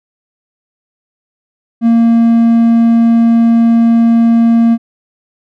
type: tone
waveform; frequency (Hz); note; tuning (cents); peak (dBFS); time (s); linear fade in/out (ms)
triangle; 230.9; A#3; -16; -3; 1.81-4.78; 50
effects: none